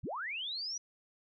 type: linear sweep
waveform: sine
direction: up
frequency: 41.85 to 5910 Hz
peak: -36 dBFS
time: 0.03-0.78 s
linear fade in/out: 10 ms
effects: none